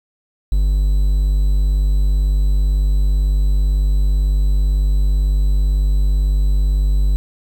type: tone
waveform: triangle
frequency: 49 Hz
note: G1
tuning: in tune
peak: -10 dBFS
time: 0.52-7.16 s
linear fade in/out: 0 ms
effects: 7-bit